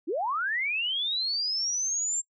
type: linear sweep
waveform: sine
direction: up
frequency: 273.1 to 7459 Hz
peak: -26 dBFS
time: 0.07-2.22 s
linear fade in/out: 20 ms
effects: noise-tail reverb RT60 0.1 s tail -25 dB re dry